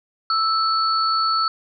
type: tone pair together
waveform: sine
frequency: 1318.5 / 4435 Hz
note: E6 / C#8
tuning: 0 / 0 cents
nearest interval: octave + major sixth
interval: 2100 cents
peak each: -18 / -23 dBFS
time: 0.3-1.48 s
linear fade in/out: 2 ms
effects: none